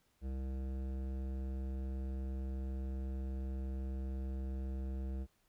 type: tone with hard clipping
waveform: triangle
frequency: 65.9 Hz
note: C2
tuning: 13 cents sharp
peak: -39 dBFS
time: 0.21-5.27 s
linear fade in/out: 50 ms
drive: 18 dB
effects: pink hiss -75 dBFS RMS until 5.48 s